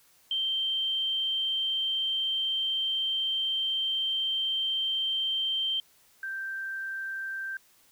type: tone pair in turn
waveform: sine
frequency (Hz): 3136 / 1568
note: G7 / G6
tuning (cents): 0 / 0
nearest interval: octave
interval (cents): 1200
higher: first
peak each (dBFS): -26 / -32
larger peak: first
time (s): 0.31-5.8 / 6.23-7.57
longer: first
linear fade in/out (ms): 2
effects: white hiss -62 dBFS RMS until 7.91 s